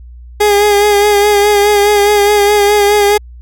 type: tone with vibrato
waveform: 30% pulse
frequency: 411.5 Hz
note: G#4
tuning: 16 cents flat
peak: -4 dBFS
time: 0.4-3.18 s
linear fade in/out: 10 ms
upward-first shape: sine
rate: 4.8 Hz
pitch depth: 32 cents each way
effects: added 60 Hz sine -30 dBFS peak until 3.41 s